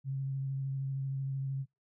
sine tone with vibrato, 135.5 Hz, C#3, 39 cents flat, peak -32 dBFS, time 0.04-1.66 s, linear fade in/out 50 ms, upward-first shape triangle, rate 13 Hz, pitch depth 19 cents each way, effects noise-tail reverb RT60 0.2 s tail -26 dB re dry

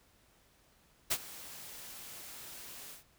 white noise with ADSR envelope, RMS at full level -29 dBFS, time 1.1-3.04 s, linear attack 17 ms, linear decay 56 ms, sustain -19 dB, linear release 130 ms, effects pink hiss -67 dBFS RMS until 3.18 s

